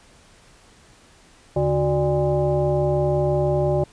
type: tone with frequency modulation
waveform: sine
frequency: 367.5 Hz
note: F#4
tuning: 12 cents flat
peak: -17 dBFS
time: 1.56-3.84 s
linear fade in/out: 5 ms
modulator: 223 Hz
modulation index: 1.5
effects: pink hiss -52 dBFS RMS until 3.92 s + resampled to 22050 Hz